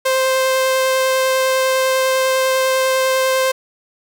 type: tone with vibrato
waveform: sawtooth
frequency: 523.3 Hz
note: C5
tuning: in tune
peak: -10 dBFS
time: 0.05-3.52 s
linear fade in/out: 10 ms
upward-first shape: triangle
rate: 10 Hz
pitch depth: 8 cents each way
effects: none